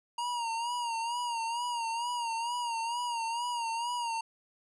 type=tone with vibrato; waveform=square; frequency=940 Hz; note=A#5; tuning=14 cents sharp; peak=-32 dBFS; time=0.18-4.21 s; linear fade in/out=5 ms; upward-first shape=sine; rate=2.2 Hz; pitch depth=63 cents each way; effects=resampled to 24000 Hz